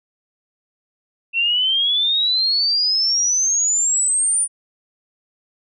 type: exponential sweep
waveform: sine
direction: up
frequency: 2686 to 9490 Hz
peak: -15 dBFS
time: 1.33-4.48 s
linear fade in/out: 50 ms
effects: none